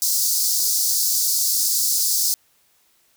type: high-pass noise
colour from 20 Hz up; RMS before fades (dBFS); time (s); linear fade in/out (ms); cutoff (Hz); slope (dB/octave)
pink; -20; 0.02-2.34; 0; 4600; 48
effects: white hiss -61 dBFS RMS until 3.16 s